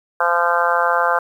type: harmonic tone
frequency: 172.3 Hz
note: F3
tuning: 23 cents flat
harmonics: 3 / 4 / 5 / 6 / 7 / 8 / 9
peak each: -22 / -22 / -22 / -22 / -22 / -22 / -22 dBFS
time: 0.2-1.19 s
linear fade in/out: 5 ms
effects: 8-bit